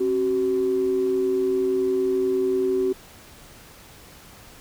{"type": "tone pair together", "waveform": "sine", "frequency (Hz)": [267.3, 378.3], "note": ["C4", "F#4"], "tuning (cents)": [37, 38], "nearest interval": "tritone", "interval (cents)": 601, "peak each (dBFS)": [-27, -19], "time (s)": [0, 2.93], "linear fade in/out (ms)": 10, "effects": ["tanh soft clip ceiling -13 dBFS", "pink hiss -47 dBFS RMS until 4.6 s"]}